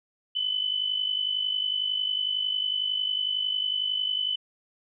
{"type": "tone pair together", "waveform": "sine", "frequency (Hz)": [3000, 3051], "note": ["F#7", "G7"], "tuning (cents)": [23, -48], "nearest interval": "unison", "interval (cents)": 29, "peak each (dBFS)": [-26, -31], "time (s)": [0.35, 4.36], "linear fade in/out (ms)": 10, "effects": []}